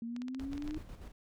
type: exponential sweep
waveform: sine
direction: up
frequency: 228 to 311.1 Hz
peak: -37 dBFS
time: 0.02-0.78 s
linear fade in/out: 2 ms
type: clicks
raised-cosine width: 0.2 ms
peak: -31 dBFS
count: 11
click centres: 0.164 / 0.219 / 0.283 / 0.347 / 0.397 / 0.532 / 0.579 / 0.623 / 0.677 / 0.709 / 0.745 s
type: noise with tremolo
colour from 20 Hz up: brown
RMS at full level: -44 dBFS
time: 0.39-1.12 s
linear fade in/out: 5 ms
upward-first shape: square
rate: 8 Hz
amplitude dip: 50%
effects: none